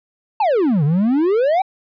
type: exponential two-way sweep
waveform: triangle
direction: down then up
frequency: 918 to 138.59 to 791 Hz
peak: -11 dBFS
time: 0.4-1.62 s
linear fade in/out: 5 ms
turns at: 0.84 s
effects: resampled to 11025 Hz